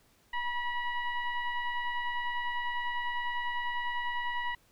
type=tone with frequency modulation; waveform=sine; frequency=967 Hz; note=B5; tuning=37 cents flat; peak=-30 dBFS; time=0.33-4.55 s; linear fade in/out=5 ms; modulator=972 Hz; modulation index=1.4; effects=pink hiss -66 dBFS RMS until 4.71 s